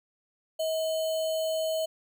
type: tone with sample-and-hold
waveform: sine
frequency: 639 Hz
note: D#5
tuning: 46 cents sharp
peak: -26 dBFS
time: 0.59-1.86 s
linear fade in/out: 10 ms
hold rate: 3675 Hz
effects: none